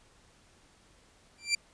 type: tone with exponential growth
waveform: 20% pulse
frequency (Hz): 2357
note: D7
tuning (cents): +6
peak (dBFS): -17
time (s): 1.38-1.55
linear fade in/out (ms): 5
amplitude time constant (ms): 36
effects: pink hiss -62 dBFS RMS until 1.73 s + resampled to 22050 Hz